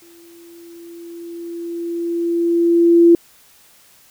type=tone with exponential growth; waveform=sine; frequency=340 Hz; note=F4; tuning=46 cents flat; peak=-5 dBFS; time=0.02-3.15 s; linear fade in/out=2 ms; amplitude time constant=680 ms; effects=white hiss -50 dBFS RMS until 4.1 s